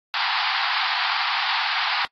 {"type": "band-pass noise", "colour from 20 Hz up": "pink", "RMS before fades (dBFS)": -24, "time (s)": [0.14, 2.05], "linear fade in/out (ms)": 0, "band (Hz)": [760, 4900], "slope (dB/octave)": 96, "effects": ["noise-tail reverb RT60 0.1 s tail -25 dB re dry", "AAC 32 kbps"]}